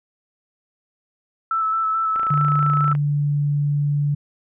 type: tone with vibrato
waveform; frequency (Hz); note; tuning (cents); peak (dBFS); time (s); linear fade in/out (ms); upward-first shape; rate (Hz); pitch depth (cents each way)
sine; 1315; E6; -5; -18; 1.51-2.93; 2; square; 4.6; 15
type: click train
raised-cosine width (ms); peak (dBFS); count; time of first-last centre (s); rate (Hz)
0.5; -19; 23; 2.16-2.951; 27.8
type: tone with pitch glide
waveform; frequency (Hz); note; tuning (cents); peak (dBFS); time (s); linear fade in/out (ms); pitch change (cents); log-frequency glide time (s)
sine; 146.3 to 145.04; D3 to D3; -6 to -21; -17; 2.3-4.15; 10; -15; 2.56-3.45
effects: none